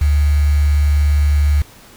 sine tone with quantisation, 73.1 Hz, D2, 7 cents flat, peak -10 dBFS, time 0.01-1.62 s, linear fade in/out 5 ms, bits 5, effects pink hiss -43 dBFS RMS until 1.96 s

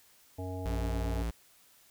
harmonic tone, 92.3 Hz, F#2, 4 cents flat, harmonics 1 / 3 / 5 / 7 / 9, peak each -37 / -42 / -44 / -45 / -47 dBFS, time 0.38-1.23 s, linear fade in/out 10 ms
square tone, 57.1 Hz, A#1, 35 cents flat, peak -32 dBFS, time 0.65-1.31 s, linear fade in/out 10 ms
effects white hiss -62 dBFS RMS until 1.9 s

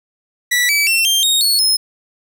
sawtooth tone with pitch steps, 1955 / 2298 / 2702 / 3176 / 3733 / 4389 / 5159 Hz, B6 / D7 / E7 / G7 / A#7 / C#8 / E8, -18 / -38 / +42 / +22 / +2 / -18 / -38 cents, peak -9 dBFS, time 0.51-1.77 s, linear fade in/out 10 ms, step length 180 ms, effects none

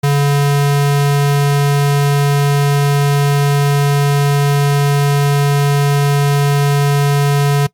square tone, 142.5 Hz, C#3, 48 cents sharp, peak -10 dBFS, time 0.03-7.67 s, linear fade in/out 10 ms, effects noise-tail reverb RT60 0.1 s tail -20 dB re dry + MP3 96 kbps

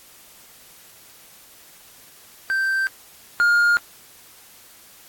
triangle tone pair in turn, 1563 / 1416 Hz, G6 / F6, -6 / +23 cents, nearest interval major second, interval 171 cents, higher first, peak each -17 / -12 dBFS, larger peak second, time 2.5-2.87 / 3.4-3.77 s, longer neither, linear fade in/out 0 ms, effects white hiss -48 dBFS RMS until 5.08 s + AAC 64 kbps

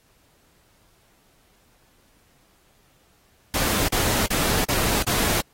pink noise bursts, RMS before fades -23 dBFS, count 5, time 3.54-5.408 s, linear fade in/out 2 ms, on 340 ms, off 42 ms, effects pink hiss -61 dBFS RMS until 5.53 s + AAC 48 kbps

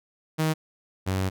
sawtooth tone pair in turn, 157.4 / 94.65 Hz, D#3 / F#2, +20 / +40 cents, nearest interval major sixth, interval 880 cents, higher first, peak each -18 / -20 dBFS, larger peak first, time 0.38-0.54 / 1.06-1.3 s, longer second, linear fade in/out 20 ms, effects none

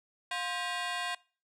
15% pulse ring-modulated tone, 880 Hz, A5, in tune, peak -23 dBFS, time 0.31-1.15 s, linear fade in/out 5 ms, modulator 170 Hz, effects noise-tail reverb RT60 0.4 s tail -24 dB re dry + low-pass 8000 Hz 12 dB/octave

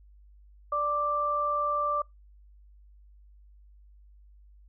sine tone pair together, 587.3 / 1176.5 Hz, D5 / D6, 0 / +3 cents, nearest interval octave, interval 1203 cents, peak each -32 / -26 dBFS, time 0.72-2.02 s, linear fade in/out 5 ms, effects noise-tail reverb RT60 0.2 s tail -26 dB re dry + added 50 Hz sine -52 dBFS peak until 4.68 s

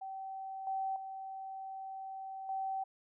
sine tone with level steps, 770 Hz, G5, 31 cents flat, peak -40 / -33 / -41 / -34 dBFS, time 0.01-2.84 s, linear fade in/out 10 ms, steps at 0.67 / 0.96 / 2.49 s, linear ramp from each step 2 ms, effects none

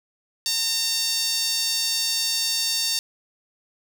sawtooth tone with high-pass filter, 912 Hz, A#5, 38 cents flat, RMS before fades -24 dBFS, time 0.46-2.99 s, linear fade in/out 0 ms, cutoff 4600 Hz, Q 2.5, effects none

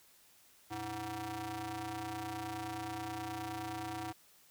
sawtooth ring-modulated tone, 207.7 Hz, G#3, in tune, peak -32 dBFS, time 0.7-4.13 s, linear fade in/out 20 ms, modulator 534 Hz, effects white hiss -64 dBFS RMS until 4.5 s

